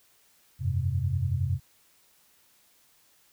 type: chord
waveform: sine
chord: F suspended second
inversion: none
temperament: equal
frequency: 87.31 / 98 / 130.81 Hz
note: F2 / G2 / C3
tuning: 0 / 0 / 0 cents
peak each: -29 dBFS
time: 0.59-1.6 s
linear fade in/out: 50 ms
effects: white hiss -63 dBFS RMS until 3.32 s